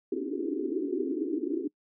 white band-pass noise, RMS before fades -31 dBFS, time 0.12-1.68 s, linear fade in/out 5 ms, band 260 to 410 Hz, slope 96 dB/octave, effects noise-tail reverb RT60 0.1 s tail -25 dB re dry

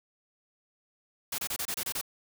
white noise bursts, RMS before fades -33 dBFS, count 8, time 1.32-2.013 s, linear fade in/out 5 ms, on 63 ms, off 27 ms, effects none

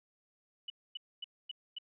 sine tone bursts, 2960 Hz, F#7, in tune, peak -38 dBFS, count 5, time 0.68-1.785 s, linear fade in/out 5 ms, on 21 ms, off 250 ms, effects none

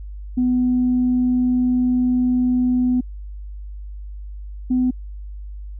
sine tone pair in turn, 250 / 252.6 Hz, B3 / B3, +21 / +39 cents, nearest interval unison, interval 18 cents, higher second, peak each -14 dBFS, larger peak neither, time 0.37-3.01 / 4.7-4.91 s, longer first, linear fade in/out 10 ms, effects tanh soft clip ceiling -10 dBFS + added 50 Hz sine -30 dBFS peak until 5.79 s

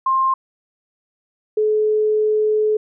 sine tone pair in turn, 1058 / 428.4 Hz, C6 / A4, +19 / -46 cents, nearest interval octave + major third, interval 1565 cents, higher first, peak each -14 dBFS, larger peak neither, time 0.06-0.34 / 1.57-2.77 s, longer second, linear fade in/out 5 ms, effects none

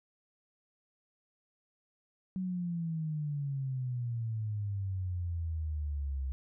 sine exponential sweep, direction down, 188.9 to 65.41 Hz, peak -32 dBFS, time 2.36-6.32 s, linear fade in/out 0 ms, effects none

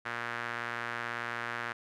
sawtooth tone with band-pass filter, 118.3 Hz, A#2, 26 cents sharp, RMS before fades -37 dBFS, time 0.05-1.73 s, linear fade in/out 10 ms, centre 1600 Hz, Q 2.4, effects none

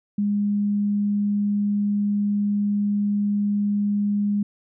sine tone, 204.8 Hz, G#3, 24 cents flat, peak -19 dBFS, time 0.18-4.43 s, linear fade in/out 5 ms, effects none

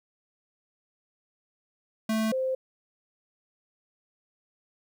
square / sine tone pair in turn, 220 / 521.7 Hz, A3 / C5, 0 / -5 cents, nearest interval octave + minor third, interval 1495 cents, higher second, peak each -25 dBFS, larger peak neither, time 2.09-2.32 / 2.32-2.55 s, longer neither, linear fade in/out 5 ms, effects 11-bit

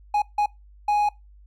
triangle tone bursts at uneven times, 830.6 Hz, G#5, in tune, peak -16 dBFS, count 3, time 0.14-0.22 / 0.38-0.46 / 0.88-1.09 s, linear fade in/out 5 ms, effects noise-tail reverb RT60 0.2 s tail -22 dB re dry + added 50 Hz sine -47 dBFS peak until 1.46 s

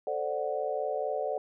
sine chord, D dominant seventh, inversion second, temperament equal, 440 / 523.3 / 587.3 / 740 Hz, A4 / C5 / D5 / F#5, 0 / 0 / 0 / 0 cents, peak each -35 / -35 / -33 / -35 dBFS, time 0.07-1.38 s, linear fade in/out 2 ms, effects none

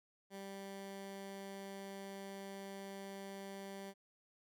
15% pulse tone, 196 Hz, G3, in tune, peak -40 dBFS, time 0.3-3.94 s, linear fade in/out 50 ms, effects none

